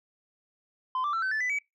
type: tone with pitch steps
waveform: sine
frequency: 1027 / 1172.9 / 1339.6 / 1529.9 / 1747.3 / 1995.5 / 2279 Hz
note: C6 / D6 / E6 / G6 / A6 / B6 / C#7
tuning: -33 / -3 / +27 / -43 / -13 / +17 / +47 cents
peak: -24 dBFS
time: 0.95-1.587 s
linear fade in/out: 2 ms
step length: 91 ms
effects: noise-tail reverb RT60 0.2 s tail -25 dB re dry + tanh soft clip ceiling -25 dBFS